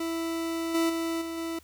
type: tone with level steps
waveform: 40% pulse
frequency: 330 Hz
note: E4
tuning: 2 cents sharp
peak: -28 / -22 / -27 / -32 / -30 dBFS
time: 0-1.59 s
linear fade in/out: 5 ms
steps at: 0.74 / 0.89 / 1.21 / 1.37 s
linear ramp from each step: 10 ms
effects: added 76 Hz sine -57 dBFS peak until 1.63 s + white hiss -59 dBFS RMS until 1.63 s